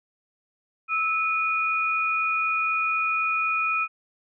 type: tone pair together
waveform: sine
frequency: 1306 / 2461 Hz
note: E6 / D#7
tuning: -17 / -20 cents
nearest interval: major seventh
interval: 1097 cents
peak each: -25 / -24 dBFS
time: 0.88-3.88 s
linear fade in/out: 50 ms
effects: none